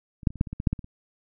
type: clicks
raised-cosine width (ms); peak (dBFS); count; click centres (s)
5; -30 / -7 / -28 / -27 / -10 / -24 / -20 / -18 / -6 / -13 / -24 / -30; 12; 0.232 / 0.272 / 0.305 / 0.357 / 0.411 / 0.472 / 0.53 / 0.601 / 0.672 / 0.73 / 0.792 / 0.844
effects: none